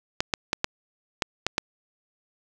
clicks, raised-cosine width 0.2 ms, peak -5 dBFS, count 7, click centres 0.205 / 0.338 / 0.531 / 0.644 / 1.222 / 1.466 / 1.581 s, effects none

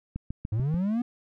click train, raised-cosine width 5 ms, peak -20 dBFS, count 5, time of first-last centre 0.16-0.742 s, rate 6.87 Hz
triangle linear sweep, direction up, 100.2 to 247.4 Hz, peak -22 dBFS, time 0.52-1.02 s, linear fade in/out 5 ms
effects none

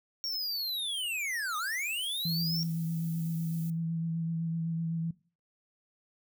square linear two-way sweep, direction down then up, 5588 to 1187 to 5588 Hz, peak -32 dBFS, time 0.24-2.63 s, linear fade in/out 0 ms, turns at 1.57 s
violet noise, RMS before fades -49 dBFS, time 1.54-3.7 s, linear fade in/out 0 ms
sine tone with vibrato, 164.81 Hz, E3, in tune, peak -30 dBFS, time 2.25-5.11 s, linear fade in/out 5 ms, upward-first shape sine, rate 7.9 Hz, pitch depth 20 cents each way
effects noise-tail reverb RT60 0.4 s tail -20 dB re dry

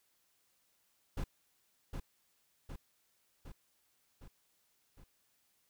brown noise with echo, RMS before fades -36 dBFS, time 1.17-1.24 s, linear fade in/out 5 ms, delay 760 ms, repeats 5, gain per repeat -4 dB, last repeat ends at 5.04 s, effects white hiss -75 dBFS RMS until 5.69 s

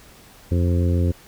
harmonic tone, 87.31 Hz, F2, in tune, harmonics 1 / 2 / 3 / 4 / 5 / 6, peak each -17 / -26 / -27 / -30 / -33 / -33 dBFS, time 0.51-1.12 s, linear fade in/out 10 ms, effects pink hiss -48 dBFS RMS until 1.27 s

